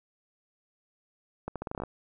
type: accelerating click train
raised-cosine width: 1 ms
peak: -20 dBFS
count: 10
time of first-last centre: 1.48-1.836 s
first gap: 77 ms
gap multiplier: 0.82
effects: none